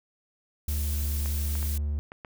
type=noise; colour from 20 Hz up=blue; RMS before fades=-37 dBFS; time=0.68-1.78 s; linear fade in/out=5 ms
type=tone; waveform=triangle; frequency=73.42 Hz; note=D2; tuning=in tune; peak=-24 dBFS; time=0.68-1.99 s; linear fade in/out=0 ms
type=clicks; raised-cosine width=0.5 ms; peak=-26 dBFS; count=5; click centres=1.259 / 1.554 / 1.628 / 2.119 / 2.248 s
effects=none